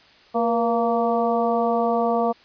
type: harmonic tone with a mistuned harmonic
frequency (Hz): 230.7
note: A#3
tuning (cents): -18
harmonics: 1 / 2 / 3 / 4 / 5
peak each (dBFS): -25 / -23 / -22 / -29 / -29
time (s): 0.34-2.33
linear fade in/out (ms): 20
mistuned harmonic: 2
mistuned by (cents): +53
effects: white hiss -52 dBFS RMS until 2.44 s + resampled to 11025 Hz